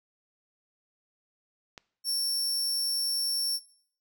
click, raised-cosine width 0.2 ms, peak -25 dBFS, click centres 1.778 s
sawtooth tone, 5450 Hz, F8, 43 cents flat, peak -24 dBFS, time 2.04-3.6 s, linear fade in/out 50 ms
effects noise-tail reverb RT60 0.6 s tail -20 dB re dry

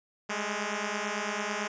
5% pulse beating tone pair, 203.8 / 212.8 Hz, G#3 / G#3, -32 / +42 cents, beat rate 9 Hz, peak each -22 dBFS, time 0.29-1.68 s, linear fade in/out 10 ms, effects resampled to 16000 Hz

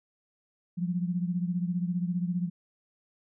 sine beating tone pair, 174.61 / 189.61 Hz, F3 / F#3, 0 / +43 cents, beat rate 15 Hz, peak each -28 / -33 dBFS, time 0.77-2.5 s, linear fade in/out 20 ms, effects none

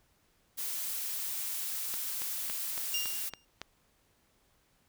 blue noise, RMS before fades -36 dBFS, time 0.57-3.3 s, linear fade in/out 20 ms
click train, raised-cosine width 0.2 ms, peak -21 dBFS, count 7, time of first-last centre 1.94-3.616 s, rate 3.58 Hz
25% pulse tone with exponential decay, 2803 Hz, F7, 6 cents sharp, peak -25 dBFS, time 2.94-3.45 s, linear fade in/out 2 ms, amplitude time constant 110 ms
effects pink hiss -70 dBFS RMS until 4.88 s

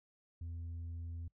sine tone, 84 Hz, E2, 33 cents sharp, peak -38 dBFS, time 0.41-1.28 s, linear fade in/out 5 ms, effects noise-tail reverb RT60 0.1 s tail -24 dB re dry + tanh soft clip ceiling -40 dBFS

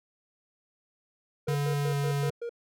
triangle tone bursts, 470.9 Hz, A#4, 18 cents sharp, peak -30 dBFS, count 6, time 1.47-2.494 s, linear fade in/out 5 ms, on 79 ms, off 110 ms
square tone with pitch glide, 143.5 to 141.93 Hz, D3 to C#3, -40 to +41 cents, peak -27 dBFS, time 1.48-2.3 s, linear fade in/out 5 ms, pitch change -19 cents, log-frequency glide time 1.84-1.91 s
effects none

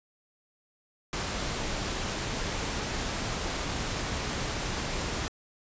pink noise, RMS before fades -32 dBFS, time 1.13-5.28 s, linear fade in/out 0 ms, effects resampled to 16000 Hz

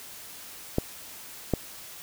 clicks, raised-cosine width 2 ms, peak -9 dBFS, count 2, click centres 0.784 / 1.537 s, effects white hiss -44 dBFS RMS until 2.02 s

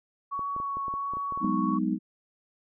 sine tone with vibrato, 1117 Hz, C#6, 13 cents sharp, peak -29 dBFS, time 0.31-1.79 s, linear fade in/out 20 ms, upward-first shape triangle, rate 1.4 Hz, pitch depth 14 cents each way
clicks, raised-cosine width 2 ms, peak -29 dBFS, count 11, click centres 0.393 / 0.564 / 0.601 / 0.77 / 0.882 / 0.939 / 1.136 / 1.17 / 1.323 / 1.375 / 1.445 s
sine chord, G# minor seventh, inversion third, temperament just, 186.89 / 207.7 / 249.2 / 311.5 Hz, F#3 / G#3 / B3 / D#4, +18 / 0 / +16 / +2 cents, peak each -30 dBFS, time 1.4-1.99 s, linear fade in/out 50 ms
effects none

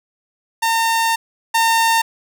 sawtooth tone pair in turn, 910 / 910 Hz, A#5 / A#5, -42 / -42 cents, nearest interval unison, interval 0 cents, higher neither, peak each -11 / -9 dBFS, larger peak second, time 0.62-1.16 / 1.54-2.02 s, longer first, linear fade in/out 10 ms, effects none

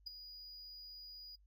triangle tone with ADSR envelope, 4908 Hz, D#8, 25 cents flat, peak -38 dBFS, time 0.06-1.36 s, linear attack 12 ms, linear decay 10 ms, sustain -11 dB, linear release 11 ms, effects noise-tail reverb RT60 0.1 s tail -22 dB re dry + added 50 Hz sine -64 dBFS peak until 1.46 s

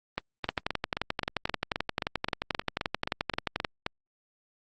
two click trains, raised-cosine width 0.3 ms, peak -11 / -13 dBFS, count 37 / 15, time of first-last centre 0.49-3.648 / 0.18-3.864 s, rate 11.4 / 3.8 Hz, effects Opus 24 kbps

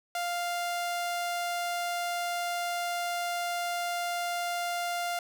sawtooth tone, 698.5 Hz, F5, in tune, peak -26 dBFS, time 0.15-5.19 s, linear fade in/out 2 ms, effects none

